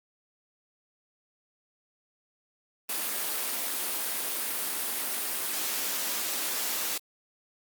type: high-pass noise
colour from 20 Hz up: white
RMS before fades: -31 dBFS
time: 2.89-6.98 s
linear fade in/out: 5 ms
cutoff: 220 Hz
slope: 24 dB/octave
effects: Opus 32 kbps